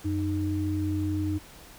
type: tone pair together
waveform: sine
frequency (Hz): 92.5 / 307.7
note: F#2 / D#4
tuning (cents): 0 / -19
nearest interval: octave + major sixth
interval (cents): 2081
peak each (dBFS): -28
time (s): 0.04-1.39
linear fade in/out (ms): 20
effects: pink hiss -49 dBFS RMS until 1.78 s